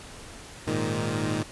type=chord; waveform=15% pulse; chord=Ab suspended second; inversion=none; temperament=equal with one note detuned; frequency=104.25 / 116.54 / 155.56 Hz; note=Ab2 / Bb2 / Eb3; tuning=+7 / 0 / 0 cents; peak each=-24 dBFS; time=0.67-1.43 s; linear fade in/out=5 ms; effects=pink hiss -44 dBFS RMS until 1.51 s + resampled to 24000 Hz